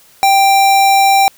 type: tone with sample-and-hold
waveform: sine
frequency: 784 Hz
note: G5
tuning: in tune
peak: -6 dBFS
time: 0.23-1.28 s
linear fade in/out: 0 ms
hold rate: 3150 Hz
effects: white hiss -46 dBFS RMS until 1.37 s